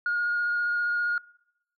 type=tone with vibrato; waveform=sine; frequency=1431 Hz; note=F6; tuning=42 cents sharp; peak=-22 dBFS; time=0.06-1.18 s; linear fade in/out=2 ms; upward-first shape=square; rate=15 Hz; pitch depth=8 cents each way; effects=noise-tail reverb RT60 0.8 s tail -25 dB re dry + tanh soft clip ceiling -20 dBFS